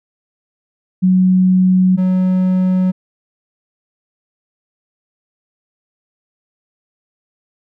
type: tone pair in turn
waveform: sine / triangle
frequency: 185 / 185 Hz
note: F#3 / F#3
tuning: 0 / 0 cents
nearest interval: unison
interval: 0 cents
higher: neither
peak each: -8 / -9 dBFS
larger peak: first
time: 1.02-1.97 / 1.97-2.92 s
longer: neither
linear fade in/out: 20 ms
effects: none